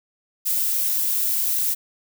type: noise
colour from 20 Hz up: violet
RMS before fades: -22 dBFS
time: 0.45-1.75 s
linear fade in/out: 20 ms
effects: none